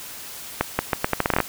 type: accelerating click train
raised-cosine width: 0.5 ms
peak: -3 dBFS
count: 12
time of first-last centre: 0.61-1.403 s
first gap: 180 ms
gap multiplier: 0.79
effects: white hiss -37 dBFS RMS until 1.48 s